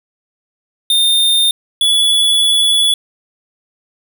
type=tone pair in turn; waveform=square; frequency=3632 / 3418 Hz; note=A#7 / G#7; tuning=-46 / +49 cents; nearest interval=minor second; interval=105 cents; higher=first; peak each=-10 dBFS; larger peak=neither; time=0.9-1.51 / 1.81-2.94 s; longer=second; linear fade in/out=2 ms; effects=none